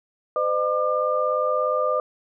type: tone cluster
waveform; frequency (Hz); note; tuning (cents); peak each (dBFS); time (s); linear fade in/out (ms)
sine; 511 / 608 / 1199; C5 / D#5 / D6; -41 / -40 / +36; -24; 0.36-2; 2
effects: none